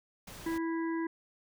pink noise, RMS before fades -47 dBFS, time 0.27-0.58 s, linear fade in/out 5 ms
harmonic tone, 329.1 Hz, E4, 3 cents flat, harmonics 1 / 3 / 5 / 6, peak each -31 / -41 / -45 / -47 dBFS, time 0.46-1.07 s, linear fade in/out 5 ms
effects none

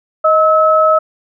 sine tone pair together, 627 / 1293.7 Hz, D#5 / E6, +13 / -33 cents, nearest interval octave + minor second, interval 1254 cents, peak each -10 dBFS, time 0.24-0.99 s, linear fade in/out 10 ms, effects none

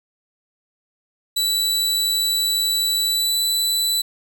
sawtooth tone with pitch glide, 3951 to 3978 Hz, B7 to B7, 0 to +12 cents, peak -15 dBFS, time 1.36-4.02 s, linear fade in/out 10 ms, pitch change +12 cents, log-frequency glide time 3.04-3.43 s, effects 9-bit

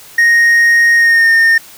triangle tone with pitch glide, 1864.7 to 1825.3 Hz, A#6 to A#6, 0 to -37 cents, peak -4 dBFS, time 0.18-1.58 s, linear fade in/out 5 ms, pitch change -37 cents, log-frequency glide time 0.96-1.3 s, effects white hiss -37 dBFS RMS until 1.77 s

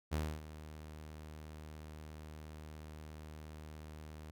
sawtooth tone with ADSR envelope, 77 Hz, D#2, 17 cents flat, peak -29 dBFS, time 0.11-4.31 s, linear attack 24 ms, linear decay 270 ms, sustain -15 dB, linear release 3 ms, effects none

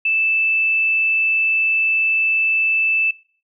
sine tone, 2637 Hz, E7, in tune, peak -15 dBFS, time 0.05-3.11 s, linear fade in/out 5 ms, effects noise-tail reverb RT60 0.5 s tail -23 dB re dry

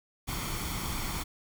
pink noise with comb filter, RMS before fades -34 dBFS, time 0.27-1.24 s, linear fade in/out 20 ms, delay 0.9 ms, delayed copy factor +0.55, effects none

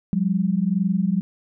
sine tone pair together, 178.54 / 200.4 Hz, F3 / G3, +38 / +38 cents, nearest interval major second, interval 200 cents, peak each -21 dBFS, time 0.13-1.21 s, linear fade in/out 0 ms, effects none

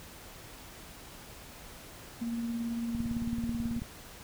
sine tone with tremolo, 233.1 Hz, A#3, in tune, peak -30 dBFS, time 2.21-3.8 s, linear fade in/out 10 ms, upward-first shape sine, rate 18 Hz, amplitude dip 30%
click train, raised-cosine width 5 ms, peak -25 dBFS, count 17, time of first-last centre 2.95-3.82 s, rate 18.4 Hz
effects pink hiss -49 dBFS RMS until 4.23 s

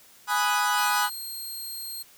40% pulse chord, G# minor seventh, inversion none, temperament equal, 830.6 / 987.8 / 1244.5 / 1480 Hz, G#5 / B5 / D#6 / F#6, 0 / 0 / 0 / 0 cents, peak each -27 dBFS, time 0.27-1.1 s, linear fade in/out 50 ms
10% pulse tone, 4210 Hz, C8, 10 cents sharp, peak -27 dBFS, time 0.77-2.03 s, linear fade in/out 10 ms
effects white hiss -54 dBFS RMS until 2.17 s

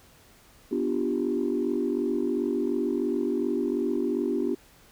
sine chord, G dominant seventh, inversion first, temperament equal, 246.9 / 293.7 / 349.2 / 392 Hz, B3 / D4 / F4 / G4, 0 / 0 / 0 / 0 cents, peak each -29 dBFS, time 0.71-4.55 s, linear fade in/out 10 ms, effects tanh soft clip ceiling -16 dBFS + pink hiss -56 dBFS RMS until 4.91 s

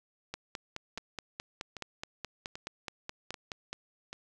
two click trains, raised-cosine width 0.2 ms, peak -24 / -20 dBFS, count 5 / 17, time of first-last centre 0.98-4.13 / 0.34-3.73 s, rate 1.27 / 4.72 Hz, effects none

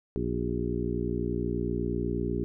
harmonic tone with a mistuned harmonic, 59.9 Hz, A#1, 48 cents sharp, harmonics 1 / 2 / 3 / 4 / 5 / 6 / 7, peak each -35 / -35 / -35 / -35 / -35 / -35 / -35 dBFS, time 0.16-2.44 s, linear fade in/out 0 ms, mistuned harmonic 7, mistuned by -49 cents, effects none

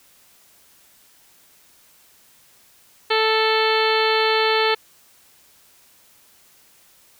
harmonic tone with a mistuned harmonic, 440 Hz, A4, in tune, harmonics 1 / 2 / 3 / 4 / 5 / 6 / 7 / 8 / 9 / 10, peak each -20 / -23 / -25 / -26 / -27 / -28 / -28 / -29 / -30 / -30 dBFS, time 3.1-4.75 s, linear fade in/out 10 ms, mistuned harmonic 9, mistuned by +39 cents, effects white hiss -54 dBFS RMS until 7.19 s

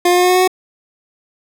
25% pulse tone with pitch steps, 353.3 / 356.2 / 359.1 / 362 / 364.9 / 367.9 / 370.9 Hz, F4 / F4 / F4 / F#4 / F#4 / F#4 / F#4, +20 / +34 / +48 / -38 / -24 / -10 / +4 cents, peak -6 dBFS, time 0.05-0.477 s, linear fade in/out 5 ms, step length 61 ms, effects none

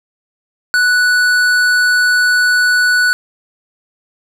sine tone with tanh clipping, 1480 Hz, F#6, in tune, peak -11 dBFS, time 0.74-3.13 s, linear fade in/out 0 ms, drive 14 dB, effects none

